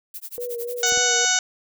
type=noise with tremolo; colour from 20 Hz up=violet; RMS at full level=-33 dBFS; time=0.14-0.9 s; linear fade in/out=2 ms; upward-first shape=sine; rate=11 Hz; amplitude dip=100%
type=tone with vibrato; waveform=sine; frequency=479.6 Hz; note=A#4; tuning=49 cents sharp; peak=-27 dBFS; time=0.38-1.25 s; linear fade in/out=0 ms; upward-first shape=sine; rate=3.5 Hz; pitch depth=35 cents each way
type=harmonic tone; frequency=740 Hz; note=F#5; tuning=in tune; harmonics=1 / 2 / 3 / 4 / 5 / 6 / 7 / 8 / 9 / 10; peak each=-29 / -24 / -30 / -28 / -27 / -31 / -31 / -23 / -25 / -29 dBFS; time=0.83-1.39 s; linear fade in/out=2 ms
type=clicks; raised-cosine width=2 ms; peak=-24 dBFS; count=2; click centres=0.923 / 0.975 s
effects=none